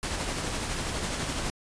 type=noise with tremolo; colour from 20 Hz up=pink; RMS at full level=-30 dBFS; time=0.03-1.5 s; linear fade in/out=0 ms; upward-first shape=sine; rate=12 Hz; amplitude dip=30%; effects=resampled to 22050 Hz